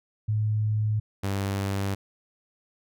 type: tone pair in turn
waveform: sine / sawtooth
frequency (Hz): 107.3 / 98.43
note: A2 / G2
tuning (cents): -43 / +8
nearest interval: minor second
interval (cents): 149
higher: first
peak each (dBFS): -22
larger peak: neither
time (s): 0.28-1 / 1.23-1.95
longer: neither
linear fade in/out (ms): 10
effects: none